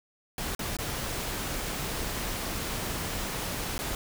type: noise with dropouts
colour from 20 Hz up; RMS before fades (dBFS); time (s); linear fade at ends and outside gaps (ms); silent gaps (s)
pink; -33; 0.38-3.95; 1; 0.55-0.592 / 0.768-0.787 / 3.78-3.79
effects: none